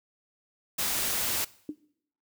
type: noise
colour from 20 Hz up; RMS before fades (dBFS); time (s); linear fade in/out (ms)
white; -29; 0.78-1.45; 10
type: tone with exponential decay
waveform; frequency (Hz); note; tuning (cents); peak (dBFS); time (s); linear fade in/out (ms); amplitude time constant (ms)
sine; 300; D4; +37; -27; 1.69-1.77; 2; 17
effects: noise-tail reverb RT60 0.7 s tail -21 dB re dry